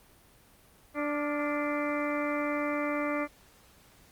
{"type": "harmonic tone with a mistuned harmonic", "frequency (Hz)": 293.7, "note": "D4", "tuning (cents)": 0, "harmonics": [1, 2, 3, 4, 5, 6, 7, 8], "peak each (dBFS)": [-32, -33, -43, -36, -42, -44, -38, -42], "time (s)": [0.94, 3.28], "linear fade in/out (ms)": 50, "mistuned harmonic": 5, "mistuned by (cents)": -61, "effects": ["pink hiss -59 dBFS RMS until 4.11 s", "Opus 32 kbps"]}